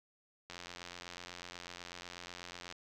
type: click train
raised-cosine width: 0.2 ms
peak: -28 dBFS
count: 197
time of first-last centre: 0.5-2.725 s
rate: 88.1 Hz
effects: none